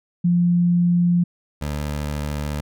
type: tone pair in turn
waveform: sine / 20% pulse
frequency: 174.61 / 73.84 Hz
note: F3 / D2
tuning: 0 / +10 cents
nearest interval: octave + minor third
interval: 1490 cents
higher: first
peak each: -14 / -19 dBFS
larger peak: first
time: 0.24-1.24 / 1.61-2.61 s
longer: neither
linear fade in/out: 10 ms
effects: none